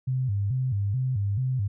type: tone with vibrato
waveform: sine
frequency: 114 Hz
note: A#2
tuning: 38 cents flat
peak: -23 dBFS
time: 0.07-1.68 s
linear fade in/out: 10 ms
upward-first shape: square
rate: 2.3 Hz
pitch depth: 220 cents each way
effects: none